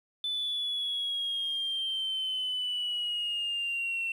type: exponential sweep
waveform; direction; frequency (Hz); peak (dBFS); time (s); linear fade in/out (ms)
sine; down; 3511 to 2702; -28; 0.24-4.12; 2
effects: tanh soft clip ceiling -26 dBFS + 10-bit